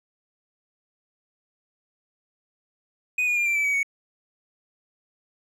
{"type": "tone with pitch steps", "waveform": "triangle", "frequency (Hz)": [2489, 2443, 2399, 2355, 2312, 2269, 2228], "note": ["D#7", "D#7", "D7", "D7", "D7", "C#7", "C#7"], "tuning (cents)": [0, -32, 36, 4, -28, 40, 8], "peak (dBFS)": -19, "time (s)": [3.18, 3.831], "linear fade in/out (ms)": 5, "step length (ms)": 93, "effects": []}